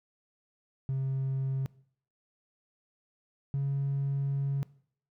triangle tone pair in turn, 134 / 138.73 Hz, C3 / C#3, +42 / +2 cents, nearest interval minor second, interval 60 cents, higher second, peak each -25 / -24 dBFS, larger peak second, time 0.89-1.66 / 3.54-4.63 s, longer second, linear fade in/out 0 ms, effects noise-tail reverb RT60 0.6 s tail -23 dB re dry + tanh soft clip ceiling -24 dBFS

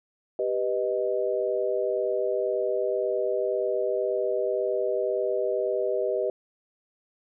sine chord, G augmented, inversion none, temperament equal, 392 / 493.9 / 622.3 Hz, G4 / B4 / D#5, 0 / 0 / 0 cents, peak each -28 dBFS, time 0.39-6.3 s, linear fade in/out 2 ms, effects none

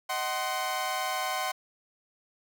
sawtooth chord, C diminished, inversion first, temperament equal with one note detuned, 622.3 / 751.6 / 1046.5 Hz, Eb5 / Gb5 / C6, 0 / +27 / 0 cents, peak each -34 / -28 / -29 dBFS, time 0.09-1.52 s, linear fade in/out 10 ms, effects none

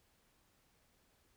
silence, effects pink hiss -73 dBFS RMS until 1.36 s

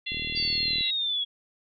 harmonic tone, 686 Hz, F5, 31 cents flat, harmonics 3 / 4 / 5 / 6, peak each -37 / -33 / -34 / -38 dBFS, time 0.06-0.91 s, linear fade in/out 10 ms
click train, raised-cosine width 3 ms, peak -27 dBFS, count 28, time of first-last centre 0.12-0.809 s, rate 39.2 Hz
sine exponential sweep, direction down, 4699 to 3322 Hz, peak -25 dBFS, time 0.35-1.25 s, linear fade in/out 20 ms
effects none

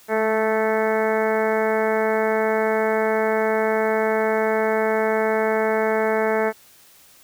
harmonic tone with a mistuned harmonic, 219.3 Hz, A3, 6 cents flat, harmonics 1 / 2 / 3 / 4 / 5 / 6 / 7 / 8 / 9 / 10, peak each -28 / -21 / -24 / -27 / -35 / -32 / -32 / -31 / -36 / -33 dBFS, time 0.08-6.53 s, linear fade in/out 50 ms, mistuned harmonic 1, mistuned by -22 cents, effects white hiss -51 dBFS RMS until 7.23 s

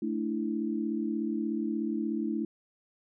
sine chord, A suspended fourth, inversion none, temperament just, 220 / 293.3 / 330 Hz, A3 / D4 / E4, 0 / -2 / +2 cents, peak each -32 / -34 / -33 dBFS, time 0.02-2.45 s, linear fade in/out 5 ms, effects none

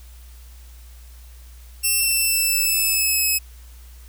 5% pulse tone with pitch glide, 2700 to 2568 Hz, E7 to E7, +41 to -46 cents, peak -9 dBFS, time 1.83-3.39 s, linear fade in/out 20 ms, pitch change -87 cents, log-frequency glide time 1.98-3.24 s, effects added 60 Hz sine -40 dBFS peak until 4.08 s + white hiss -52 dBFS RMS until 4.08 s

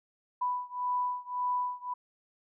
sine beating tone pair, 990 / 991.8 Hz, B5 / B5, +4 / +7 cents, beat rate 1.8 Hz, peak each -32 / -33 dBFS, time 0.41-1.94 s, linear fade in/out 10 ms, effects none

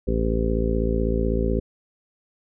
harmonic tone, 56 Hz, A1, 31 cents sharp, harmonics 1 / 2 / 3 / 4 / 5 / 6 / 7 / 8 / 9, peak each -23 / -31 / -30 / -28 / -31 / -39 / -27 / -34 / -30 dBFS, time 0.07-1.6 s, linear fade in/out 10 ms, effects none

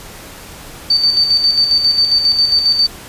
sine tone with tremolo, 4577 Hz, D8, 45 cents flat, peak -8 dBFS, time 0.9-2.87 s, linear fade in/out 5 ms, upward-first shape square, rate 7.4 Hz, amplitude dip 50%, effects pink hiss -34 dBFS RMS until 3.08 s + resampled to 32000 Hz

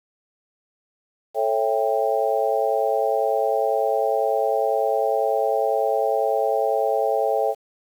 sine chord, A dominant seventh, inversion none, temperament just, 440 / 550 / 660 / 792 Hz, A4 / C#5 / E5 / G5, 0 / -14 / +2 / +18 cents, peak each -24 dBFS, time 1.34-7.55 s, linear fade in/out 50 ms, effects 8-bit

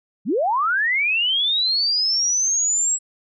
sine linear sweep, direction up, 156.6 to 7740 Hz, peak -17 dBFS, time 0.25-2.99 s, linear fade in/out 50 ms, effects none

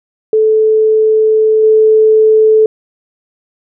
sine tone with level steps, 435.9 Hz, A4, 16 cents flat, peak -6 / -4 dBFS, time 0.33-2.66 s, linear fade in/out 2 ms, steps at 1.63 s, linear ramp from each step 5 ms, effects none

